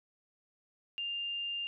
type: tone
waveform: sine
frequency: 2800 Hz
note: F7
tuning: 4 cents sharp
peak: -34 dBFS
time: 0.98-1.67 s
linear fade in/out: 0 ms
effects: none